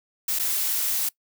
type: noise with dropouts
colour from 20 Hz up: blue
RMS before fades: -25 dBFS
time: 0.28-1.09 s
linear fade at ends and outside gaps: 5 ms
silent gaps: 0.389-0.395 s
effects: noise-tail reverb RT60 0.1 s tail -22 dB re dry